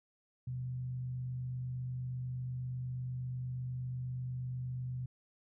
sine tone with frequency modulation, 126.3 Hz, B2, 39 cents sharp, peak -36 dBFS, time 0.47-5.06 s, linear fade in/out 5 ms, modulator 48.3 Hz, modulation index 0.24, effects none

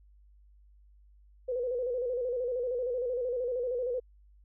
sine tone with vibrato, 494.9 Hz, B4, 4 cents sharp, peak -29 dBFS, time 1.48-4 s, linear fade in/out 10 ms, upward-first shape square, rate 13 Hz, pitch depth 60 cents each way, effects added 50 Hz sine -56 dBFS peak until 4.44 s

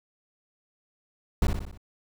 brown noise with echo, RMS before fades -20 dBFS, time 1.42-1.47 s, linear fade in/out 2 ms, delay 61 ms, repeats 5, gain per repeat -5 dB, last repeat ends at 1.775 s, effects none

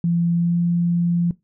sine tone with pitch glide, 170.6 to 172.38 Hz, F3 to F3, -40 to -22 cents, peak -16 dBFS, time 0.04-1.31 s, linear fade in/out 2 ms, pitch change +18 cents, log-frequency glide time 0.34-0.58 s, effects noise-tail reverb RT60 0.2 s tail -20 dB re dry

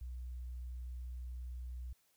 sine tone, 61.74 Hz, B1, in tune, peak -40 dBFS, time 0.01-1.93 s, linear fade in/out 5 ms, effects tanh soft clip ceiling -38 dBFS + white hiss -74 dBFS RMS until 2.16 s

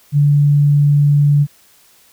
sine tone, 144.9 Hz, D3, 23 cents flat, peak -8 dBFS, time 0.12-1.47 s, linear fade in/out 50 ms, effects white hiss -50 dBFS RMS until 2.12 s

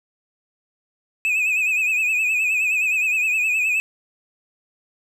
triangle tone with vibrato, 2538 Hz, D#7, 34 cents sharp, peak -16 dBFS, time 1.25-3.8 s, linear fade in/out 0 ms, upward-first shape triangle, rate 9.6 Hz, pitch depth 87 cents each way, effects none

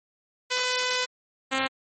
5% pulse tone pair in turn, 502 / 265.9 Hz, B4 / C4, +28 / +28 cents, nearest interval major seventh, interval 1100 cents, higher first, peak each -12 dBFS, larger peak neither, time 0.5-1.06 / 1.51-1.68 s, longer first, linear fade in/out 20 ms, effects low-pass 7000 Hz 12 dB/octave + MP3 32 kbps

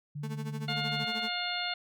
sine tone, 146.83 Hz, D3, in tune, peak -35 dBFS, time 0.15-1.05 s, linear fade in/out 10 ms
35% pulse tone with tremolo, 220 Hz, A3, in tune, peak -34 dBFS, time 0.23-1.29 s, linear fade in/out 5 ms, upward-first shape sine, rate 13 Hz, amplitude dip 85%
harmonic tone, 710 Hz, F5, 28 cents sharp, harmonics 1 / 2 / 3 / 4 / 5 / 6, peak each -38 / -38 / -38 / -38 / -38 / -38 dBFS, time 0.68-1.74 s, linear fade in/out 5 ms
effects none

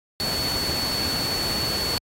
sine tone in noise, 4435 Hz, C#8, in tune, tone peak -25 dBFS, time 0.2-1.98 s, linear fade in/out 0 ms, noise pink, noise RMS -29 dBFS, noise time 0.2-1.98 s, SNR +1 dB, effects high-pass 60 Hz 12 dB/octave + AAC 48 kbps

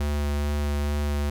square tone with vibrato, 72.9 Hz, D2, 12 cents flat, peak -24 dBFS, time 0-1.3 s, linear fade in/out 5 ms, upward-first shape sine, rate 2.3 Hz, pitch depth 11 cents each way, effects none

